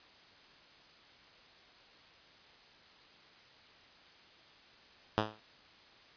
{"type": "tone with exponential decay", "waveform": "5% pulse", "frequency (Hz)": 107.9, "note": "A2", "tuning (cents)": -33, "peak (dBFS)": -14, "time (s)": [5.18, 5.4], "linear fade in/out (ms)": 0, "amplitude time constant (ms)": 47, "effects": ["white hiss -59 dBFS RMS until 6.16 s", "resampled to 11025 Hz"]}